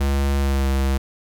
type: tone with pitch glide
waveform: square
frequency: 69.3 to 67.48 Hz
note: C#2 to C#2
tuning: 0 to -46 cents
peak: -18 dBFS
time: 0-0.98 s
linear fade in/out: 10 ms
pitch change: -46 cents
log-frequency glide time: 0.38-0.68 s
effects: none